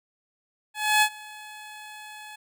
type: tone with ADSR envelope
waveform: 15% pulse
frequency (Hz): 851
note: G#5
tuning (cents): +42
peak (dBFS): -10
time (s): 0.74-2.36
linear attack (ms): 280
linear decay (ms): 70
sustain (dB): -24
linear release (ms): 8
effects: none